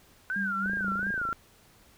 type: tone with vibrato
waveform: sine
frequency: 1480 Hz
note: F#6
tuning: in tune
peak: -28 dBFS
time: 0.3-1.33 s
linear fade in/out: 0 ms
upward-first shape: sine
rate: 2.8 Hz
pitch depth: 160 cents each way
type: tone with tremolo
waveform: sine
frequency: 196 Hz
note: G3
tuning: in tune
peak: -30 dBFS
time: 0.36-1.11 s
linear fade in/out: 2 ms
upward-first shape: triangle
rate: 4.2 Hz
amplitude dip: 70%
type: click train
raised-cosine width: 2 ms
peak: -29 dBFS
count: 19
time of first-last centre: 0.66-1.327 s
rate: 27 Hz
effects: pink hiss -59 dBFS RMS until 1.97 s